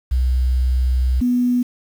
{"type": "tone pair in turn", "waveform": "sine", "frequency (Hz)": [63.4, 246], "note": ["B1", "B3"], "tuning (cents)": [46, -7], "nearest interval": "octave + major seventh", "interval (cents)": 2347, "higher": "second", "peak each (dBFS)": -14, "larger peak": "neither", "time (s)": [[0.11, 1.21], [1.21, 1.63]], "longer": "first", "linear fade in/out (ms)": 10, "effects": ["7-bit"]}